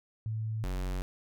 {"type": "tone pair in turn", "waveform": ["sine", "square"], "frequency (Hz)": [110, 46.17], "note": ["A2", "F#1"], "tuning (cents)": [0, -3], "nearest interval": "octave + minor third", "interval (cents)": 1503, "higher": "first", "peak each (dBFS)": [-31, -32], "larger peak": "first", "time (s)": [[0.26, 0.64], [0.64, 1.02]], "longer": "neither", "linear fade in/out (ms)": 0, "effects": []}